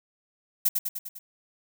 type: noise with echo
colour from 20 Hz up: violet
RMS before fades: -21 dBFS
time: 0.65-0.69 s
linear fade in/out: 10 ms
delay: 100 ms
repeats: 5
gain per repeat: -4 dB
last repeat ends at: 1.19 s
effects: none